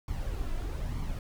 brown noise with flanger, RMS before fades -33 dBFS, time 0.08-1.19 s, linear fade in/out 2 ms, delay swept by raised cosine 0.91 to 3.01 ms, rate 1.1 Hz, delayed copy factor +0.55, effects none

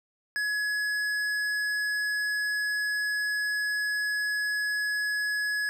sine tone with tanh clipping, 1688 Hz, G#6, 28 cents sharp, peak -28 dBFS, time 0.36-5.69 s, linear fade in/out 0 ms, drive 13 dB, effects none

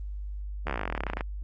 slowing click train, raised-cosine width 0.5 ms, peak -15 dBFS, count 24, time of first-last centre 0.67-1.209 s, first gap 13 ms, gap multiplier 1.05, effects added 50 Hz sine -33 dBFS peak until 1.43 s + Opus 24 kbps

